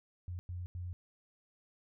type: tone bursts at uneven times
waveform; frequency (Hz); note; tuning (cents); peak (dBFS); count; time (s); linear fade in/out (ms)
sine; 89; F2; +33; -38; 3; 0.28-0.39 / 0.49-0.66 / 0.75-0.93; 0
effects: none